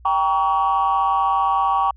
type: chord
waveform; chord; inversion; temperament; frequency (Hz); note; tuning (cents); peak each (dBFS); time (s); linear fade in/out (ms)
sine; G diminished; none; just; 784 / 940.8 / 1128.9; G5 / Bb5 / Db6; 0 / +16 / +31; -19 / -21 / -18; 0.05-1.91; 5
effects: tanh soft clip ceiling -10 dBFS + added 60 Hz sine -43 dBFS peak until 1.96 s